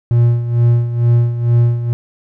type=tone with tremolo; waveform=triangle; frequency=118.8 Hz; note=A#2; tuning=33 cents sharp; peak=-5 dBFS; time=0.11-1.93 s; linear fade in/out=0 ms; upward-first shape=sine; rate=2.2 Hz; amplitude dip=70%; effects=none